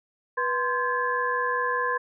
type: tone cluster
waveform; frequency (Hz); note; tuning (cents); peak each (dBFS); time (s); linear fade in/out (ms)
sine; 490.7 / 1038 / 1603 / 1708; B4 / C6 / G6 / G#6; -11 / -14 / +38 / +48; -30 / -26 / -33 / -29; 0.37-1.98; 10
effects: none